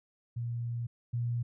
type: tone pair in turn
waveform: sine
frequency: 118.4 / 119.29 Hz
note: A#2 / A#2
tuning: +27 / +40 cents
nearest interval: unison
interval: 13 cents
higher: second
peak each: -32 / -29 dBFS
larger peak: second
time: 0.36-0.87 / 1.13-1.43 s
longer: first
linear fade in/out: 10 ms
effects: none